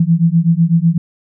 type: beating tone pair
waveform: sine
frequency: 163.1 / 171.1 Hz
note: E3 / F3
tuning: -18 / -35 cents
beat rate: 8 Hz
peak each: -12 dBFS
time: 0-0.98 s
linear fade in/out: 5 ms
effects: none